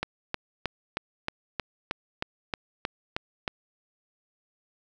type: click train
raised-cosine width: 0.3 ms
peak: -12 dBFS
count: 12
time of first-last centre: 0.03-3.478 s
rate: 3.19 Hz
effects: none